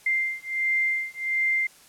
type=beating tone pair; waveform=sine; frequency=2093 / 2094.4 Hz; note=C7 / C7; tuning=0 / +1 cents; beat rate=1.4 Hz; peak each=-26 dBFS; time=0.06-1.67 s; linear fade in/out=5 ms; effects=white hiss -53 dBFS RMS until 1.88 s + low-pass 12000 Hz 12 dB/octave